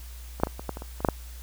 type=clicks; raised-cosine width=1 ms; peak=-22 / -6 / -19 / -22 / -15 / -23 / -24 / -23 / -7 / -7 dBFS; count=10; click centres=0.4 / 0.435 / 0.471 / 0.595 / 0.693 / 0.771 / 0.821 / 1.005 / 1.048 / 1.087 s; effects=added 60 Hz sine -39 dBFS peak until 1.42 s + white hiss -50 dBFS RMS until 1.42 s